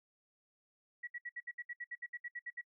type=tone bursts; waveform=sine; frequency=1929 Hz; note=B6; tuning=41 cents flat; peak=-40 dBFS; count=15; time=1.03-2.614 s; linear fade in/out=10 ms; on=44 ms; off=66 ms; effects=noise-tail reverb RT60 0.1 s tail -25 dB re dry